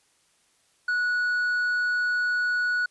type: tone with tanh clipping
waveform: triangle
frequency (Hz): 1467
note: F#6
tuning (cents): -15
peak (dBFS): -23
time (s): 0.88-2.86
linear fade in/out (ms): 5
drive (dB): 8
effects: white hiss -65 dBFS RMS until 2.9 s + resampled to 24000 Hz